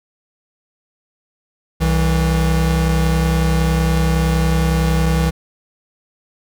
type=tone pair together; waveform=square; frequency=64.4 / 162.38 Hz; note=C2 / E3; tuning=-27 / -26 cents; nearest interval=octave + major third; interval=1601 cents; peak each=-17 dBFS; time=1.8-5.31 s; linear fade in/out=20 ms; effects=none